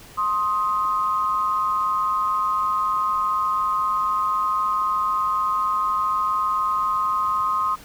sine tone pair together, 1054 / 1253.4 Hz, C6 / D#6, +12 / +12 cents, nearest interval minor third, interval 300 cents, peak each -22 dBFS, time 0.17-7.76 s, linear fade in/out 20 ms, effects pink hiss -45 dBFS RMS until 7.84 s

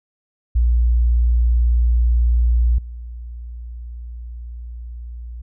sine tone with level steps, 59.1 Hz, A#1, 24 cents sharp, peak -12 / -29 dBFS, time 0.55-5.42 s, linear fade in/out 10 ms, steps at 2.78 s, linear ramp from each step 5 ms, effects none

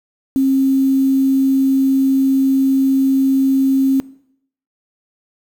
sine tone with quantisation, 268.5 Hz, C4, 45 cents sharp, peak -11 dBFS, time 0.36-4 s, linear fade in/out 0 ms, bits 6, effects noise-tail reverb RT60 0.7 s tail -21 dB re dry

